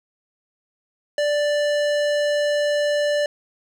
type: tone with hard clipping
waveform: sine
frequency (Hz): 587.3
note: D5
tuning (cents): 0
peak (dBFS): -20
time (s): 1.18-3.26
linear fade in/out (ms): 2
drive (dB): 17
effects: none